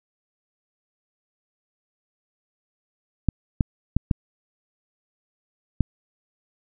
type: clicks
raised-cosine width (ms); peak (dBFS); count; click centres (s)
5; -6; 5; 3.287 / 3.608 / 3.966 / 4.112 / 5.807
effects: none